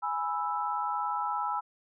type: chord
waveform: sine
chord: E major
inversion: first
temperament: equal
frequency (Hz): 830.6 / 987.8 / 1318.5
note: G#5 / B5 / E6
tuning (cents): 0 / 0 / 0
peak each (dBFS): -33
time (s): 0.02-1.61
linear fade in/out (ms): 20
effects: none